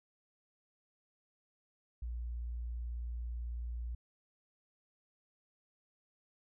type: tone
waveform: sine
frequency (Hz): 59.1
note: A#1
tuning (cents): +24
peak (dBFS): -37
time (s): 2.02-3.95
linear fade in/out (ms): 5
effects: none